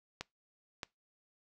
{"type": "clicks", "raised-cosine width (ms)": 0.2, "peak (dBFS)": -21, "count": 2, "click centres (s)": [0.21, 0.832], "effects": ["noise-tail reverb RT60 0.2 s tail -24 dB re dry"]}